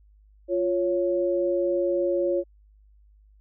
sine tone pair together, 349.3 / 554.4 Hz, F4 / C#5, 0 / 0 cents, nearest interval minor sixth, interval 800 cents, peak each -24 dBFS, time 0.48-2.44 s, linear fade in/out 50 ms, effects added 51 Hz sine -53 dBFS peak until 3.4 s

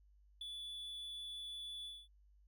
triangle tone with ADSR envelope, 3451 Hz, A7, 34 cents flat, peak -40 dBFS, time 0.41-2.08 s, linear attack 4 ms, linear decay 13 ms, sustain -3 dB, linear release 230 ms, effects added 50 Hz sine -64 dBFS peak until 2.47 s

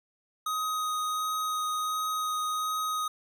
square tone with vibrato, 1253 Hz, D#6, 12 cents sharp, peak -29 dBFS, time 0.46-3.08 s, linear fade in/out 5 ms, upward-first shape sine, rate 1.4 Hz, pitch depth 8 cents each way, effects none

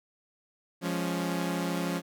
sawtooth chord, Db major, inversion first, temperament equal, 174.61 / 207.7 / 277.2 Hz, F3 / Ab3 / Db4, 0 / 0 / 0 cents, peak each -27 / -33 / -30 dBFS, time 0.81-2.02 s, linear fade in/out 50 ms, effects none

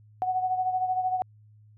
sine beating tone pair, 740 / 753 Hz, F#5 / F#5, 0 / +30 cents, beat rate 13 Hz, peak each -25 / -32 dBFS, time 0.22-1.22 s, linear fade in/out 0 ms, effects added 106 Hz sine -52 dBFS peak until 1.77 s

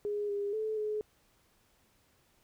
sine tone with pitch steps, 413.7 / 405.3 / 434.9 / 425.3 Hz, G#4 / G#4 / A4 / G#4, -7 / -42 / -20 / +41 cents, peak -31 dBFS, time 0.05-1.01 s, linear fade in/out 0 ms, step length 240 ms, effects pink hiss -69 dBFS RMS until 2.43 s

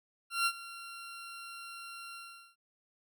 20% pulse tone with ADSR envelope, 1374 Hz, F6, 29 cents flat, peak -21 dBFS, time 0.3-2.56 s, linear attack 160 ms, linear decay 60 ms, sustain -18 dB, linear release 410 ms, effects none

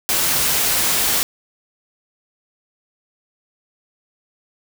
white noise, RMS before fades -18 dBFS, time 0.09-1.23 s, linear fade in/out 0 ms, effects none

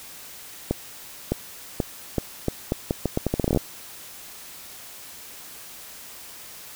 accelerating click train, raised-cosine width 2 ms, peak -8 dBFS, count 19, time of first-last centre 0.71-3.573 s, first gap 610 ms, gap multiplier 0.79, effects white hiss -42 dBFS RMS until 6.75 s

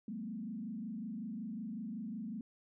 sine tone with frequency modulation, 218.3 Hz, A3, 13 cents flat, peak -39 dBFS, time 0.08-2.41 s, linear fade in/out 2 ms, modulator 25.4 Hz, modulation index 1.2, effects none

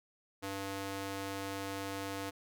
square tone with high-pass filter, 98 Hz, G2, in tune, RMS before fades -40 dBFS, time 0.42-2.31 s, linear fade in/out 20 ms, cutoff 270 Hz, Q 0.61, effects none

